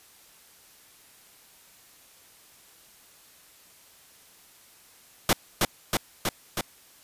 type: noise with echo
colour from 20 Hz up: pink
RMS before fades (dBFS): -20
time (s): 5.29-5.33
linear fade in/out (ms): 2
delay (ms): 320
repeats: 4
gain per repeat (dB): -2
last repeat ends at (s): 6.61
effects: white hiss -55 dBFS RMS until 7.03 s + resampled to 32000 Hz